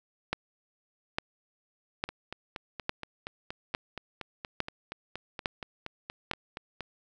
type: two click trains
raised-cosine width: 0.3 ms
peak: -12 / -21 dBFS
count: 8 / 21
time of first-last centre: 0.33-6.313 / 2.09-6.807 s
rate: 1.17 / 4.24 Hz
effects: none